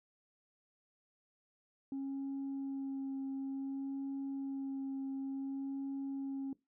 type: tone with vibrato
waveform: sine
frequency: 272 Hz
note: C#4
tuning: 33 cents flat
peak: -35 dBFS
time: 1.92-6.53 s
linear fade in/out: 2 ms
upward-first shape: sine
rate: 0.56 Hz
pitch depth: 12 cents each way
effects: noise-tail reverb RT60 0.2 s tail -20 dB re dry + tanh soft clip ceiling -35 dBFS